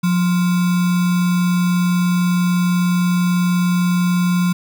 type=tone with sample-and-hold; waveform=sine; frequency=178.1 Hz; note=F3; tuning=34 cents sharp; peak=-13 dBFS; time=0.03-4.53 s; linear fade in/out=10 ms; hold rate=1225 Hz; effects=none